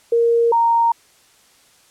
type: tone pair in turn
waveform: sine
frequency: 466.5 / 927.9 Hz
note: A#4 / A#5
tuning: +1 / -8 cents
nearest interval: octave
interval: 1191 cents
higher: second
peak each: -12 dBFS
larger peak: neither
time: 0.12-0.52 / 0.52-0.92 s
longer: neither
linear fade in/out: 5 ms
effects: white hiss -53 dBFS RMS until 1.9 s + low-pass 10000 Hz 12 dB/octave